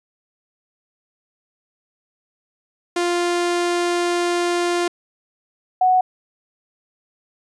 sawtooth / sine tone pair in turn, 349.2 / 739.9 Hz, F4 / F#5, 0 / 0 cents, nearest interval octave + minor second, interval 1300 cents, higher second, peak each -14 / -12 dBFS, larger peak second, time 2.96-4.88 / 5.81-6.01 s, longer first, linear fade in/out 5 ms, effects resampled to 22050 Hz

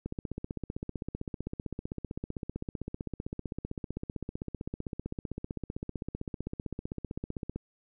click train, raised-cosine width 3 ms, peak -22 dBFS, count 118, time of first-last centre 0.06-7.56 s, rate 15.6 Hz, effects none

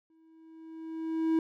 triangle tone with exponential growth, 322.8 Hz, E4, 36 cents flat, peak -20 dBFS, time 0.1-1.39 s, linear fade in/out 2 ms, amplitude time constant 280 ms, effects none

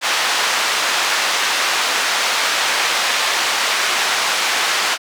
pink band-pass noise, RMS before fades -18 dBFS, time 0.01-4.98 s, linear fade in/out 50 ms, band 970 to 5900 Hz, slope 12 dB/octave, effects none

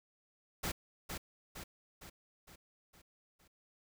pink noise with echo, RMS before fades -37 dBFS, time 0.63-0.72 s, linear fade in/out 10 ms, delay 460 ms, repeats 6, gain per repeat -5 dB, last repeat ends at 3.48 s, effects none

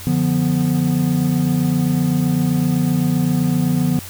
triangle chord, B diminished, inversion first, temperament equal, 146.83 / 174.61 / 246.9 Hz, D3 / F3 / B3, 0 / 0 / 0 cents, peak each -17 dBFS, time 0.07-3.99 s, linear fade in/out 0 ms, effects added 91 Hz sine -36 dBFS peak until 4.09 s + white hiss -35 dBFS RMS until 4.09 s

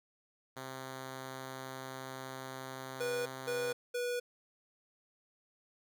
5% pulse tone, 131.6 Hz, C3, 10 cents sharp, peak -31 dBFS, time 0.56-3.73 s, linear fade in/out 10 ms
square tone bursts, 487.6 Hz, B4, 22 cents flat, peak -34 dBFS, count 3, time 3-4.2 s, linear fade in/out 10 ms, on 260 ms, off 210 ms
effects none

